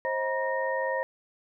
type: tone cluster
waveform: sine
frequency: 531 / 632 / 954 / 1849 Hz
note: C5 / D#5 / A#5 / A#6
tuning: +25 / +27 / +40 / -15 cents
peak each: -29 / -35 / -32 / -33 dBFS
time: 0.05-1.03 s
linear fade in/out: 0 ms
effects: none